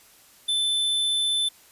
square tone, 3525 Hz, A7, 2 cents sharp, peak -22 dBFS, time 0.48-1.49 s, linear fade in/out 10 ms, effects white hiss -54 dBFS RMS until 1.71 s + resampled to 32000 Hz

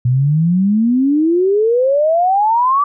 sine exponential sweep, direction up, 120.2 to 1173 Hz, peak -10 dBFS, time 0.05-2.84 s, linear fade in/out 5 ms, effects none

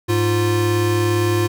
square tone pair together, 103.83 / 349.2 Hz, G#2 / F4, 0 / 0 cents, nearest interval octave + major sixth, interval 2100 cents, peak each -19 dBFS, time 0.08-1.48 s, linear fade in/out 20 ms, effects none

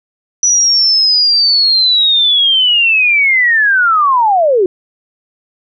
sine linear sweep, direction down, 5920 to 349.2 Hz, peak -7 dBFS, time 0.43-4.66 s, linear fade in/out 2 ms, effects none

